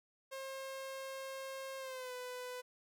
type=tone with pitch glide; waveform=sawtooth; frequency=535 to 499.2 Hz; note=C5 to B4; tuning=+38 to +19 cents; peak=-39 dBFS; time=0.31-2.62 s; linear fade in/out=20 ms; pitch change=-119 cents; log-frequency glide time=1.78-2.13 s; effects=none